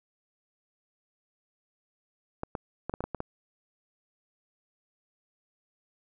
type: clicks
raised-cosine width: 1 ms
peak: -18 dBFS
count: 8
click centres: 2.434 / 2.552 / 2.896 / 2.939 / 3.006 / 3.04 / 3.147 / 3.204 s
effects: none